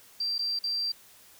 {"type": "tone with dropouts", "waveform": "sine", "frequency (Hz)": 4708, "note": "D8", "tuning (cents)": 3, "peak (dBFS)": -27, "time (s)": [0.2, 0.92], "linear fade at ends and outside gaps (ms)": 5, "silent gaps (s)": [[0.382, 0.39], [0.59, 0.638]], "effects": ["white hiss -55 dBFS RMS until 1.39 s"]}